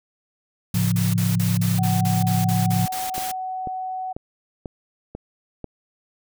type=noise bursts; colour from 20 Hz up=white; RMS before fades=-31 dBFS; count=12; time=0.74-3.318 s; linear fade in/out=5 ms; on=180 ms; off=38 ms
type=chord; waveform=sine; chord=A augmented; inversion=none; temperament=equal; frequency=110 / 138.59 / 174.61 Hz; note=A2 / C#3 / E#3; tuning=0 / 0 / 0 cents; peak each=-21 / -27 / -21 dBFS; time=0.74-2.86 s; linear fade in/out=5 ms
type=tone; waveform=sine; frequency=748 Hz; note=F#5; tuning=19 cents sharp; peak=-26 dBFS; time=1.78-4.13 s; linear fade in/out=10 ms
type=click train; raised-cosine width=2 ms; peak=-18 dBFS; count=6; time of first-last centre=3.18-5.643 s; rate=2.03 Hz
effects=none